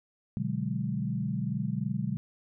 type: chord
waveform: sine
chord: G# half-diminished seventh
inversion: first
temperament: equal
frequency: 123.47 / 146.83 / 185 / 207.7 Hz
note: B2 / D3 / F#3 / G#3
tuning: 0 / 0 / 0 / 0 cents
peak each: -34 dBFS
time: 0.37-2.17 s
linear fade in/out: 0 ms
effects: none